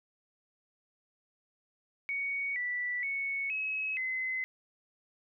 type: tone with pitch steps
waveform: sine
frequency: 2235 / 1967 / 2214 / 2564 / 2044 Hz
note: C#7 / B6 / C#7 / E7 / C7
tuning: +14 / -7 / -3 / -49 / -41 cents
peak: -31 dBFS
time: 2.09-4.44 s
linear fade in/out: 0 ms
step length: 470 ms
effects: none